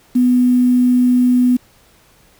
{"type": "tone with quantisation", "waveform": "sine", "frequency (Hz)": 248.4, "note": "B3", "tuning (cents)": 10, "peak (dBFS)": -9, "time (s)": [0.15, 1.57], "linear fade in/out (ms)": 10, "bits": 6, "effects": ["pink hiss -51 dBFS RMS until 2.39 s"]}